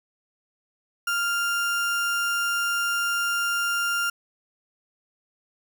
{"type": "tone", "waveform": "35% pulse", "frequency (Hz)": 1396.9, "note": "F6", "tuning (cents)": 0, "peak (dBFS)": -21, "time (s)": [1.07, 4.1], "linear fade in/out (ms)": 5, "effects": []}